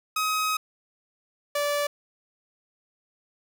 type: tone pair in turn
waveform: sawtooth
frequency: 1266 / 580.5 Hz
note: D#6 / D5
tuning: +30 / -20 cents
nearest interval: octave + minor second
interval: 1350 cents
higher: first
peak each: -20 / -20 dBFS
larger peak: neither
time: 0.16-0.57 / 1.55-1.87 s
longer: first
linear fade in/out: 5 ms
effects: none